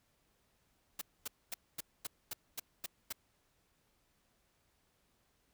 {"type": "noise bursts", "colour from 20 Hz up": "white", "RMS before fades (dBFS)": -40, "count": 9, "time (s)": [0.99, 3.126], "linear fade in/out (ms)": 5, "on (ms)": 24, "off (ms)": 240, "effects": ["pink hiss -75 dBFS RMS until 5.53 s"]}